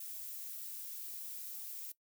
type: noise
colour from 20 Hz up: violet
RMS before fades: -45 dBFS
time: 0-1.92 s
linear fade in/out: 5 ms
effects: noise-tail reverb RT60 0.1 s tail -19 dB re dry